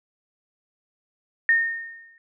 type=tone with exponential decay; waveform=sine; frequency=1834 Hz; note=A#6; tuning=29 cents flat; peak=-13 dBFS; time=1.49-2.18 s; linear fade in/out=1 ms; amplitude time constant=150 ms; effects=none